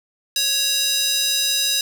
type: tone with high-pass filter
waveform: square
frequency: 554.4 Hz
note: C#5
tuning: in tune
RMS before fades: -20 dBFS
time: 0.36-1.81 s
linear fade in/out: 2 ms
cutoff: 4200 Hz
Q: 1.9
effects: none